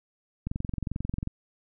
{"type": "click train", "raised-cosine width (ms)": 5, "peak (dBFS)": -18, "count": 19, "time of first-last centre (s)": [0.47, 1.274], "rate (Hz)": 22.4, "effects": []}